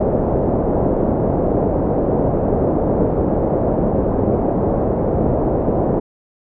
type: low-pass noise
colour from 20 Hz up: white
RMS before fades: -17 dBFS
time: 0-6 s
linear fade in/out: 10 ms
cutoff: 610 Hz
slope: 24 dB/octave
effects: none